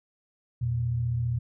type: tone pair together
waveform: sine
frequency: 84.8 / 119.93 Hz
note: E2 / A#2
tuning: +50 / +50 cents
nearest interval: tritone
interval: 600 cents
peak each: -34 / -25 dBFS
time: 0.61-1.39 s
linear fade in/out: 10 ms
effects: none